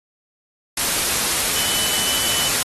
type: tone in noise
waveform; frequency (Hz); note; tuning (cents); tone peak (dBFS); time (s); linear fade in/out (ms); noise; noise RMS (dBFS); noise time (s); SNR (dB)
sine; 2994; F#7; +20; -26; 1.56-2.49; 5; white; -20; 0.77-2.63; -9
effects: AAC 32 kbps